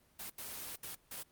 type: noise bursts at uneven times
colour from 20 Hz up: white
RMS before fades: -44 dBFS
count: 4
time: 0.19-0.3 / 0.38-0.76 / 0.83-0.95 / 1.11-1.23 s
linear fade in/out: 5 ms
effects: pink hiss -69 dBFS RMS until 1.31 s + Opus 24 kbps